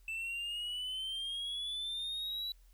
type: exponential sweep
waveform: triangle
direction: up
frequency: 2645 to 3951 Hz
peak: -35 dBFS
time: 0.08-2.52 s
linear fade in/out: 2 ms
effects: added 42 Hz sine -58 dBFS peak until 2.73 s + white hiss -72 dBFS RMS until 2.73 s